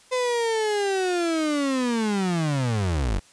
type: linear sweep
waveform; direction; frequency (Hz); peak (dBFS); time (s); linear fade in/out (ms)
35% pulse; down; 512 to 41.2; -20; 0.11-3.2; 20
effects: white hiss -54 dBFS RMS until 3.32 s + resampled to 22050 Hz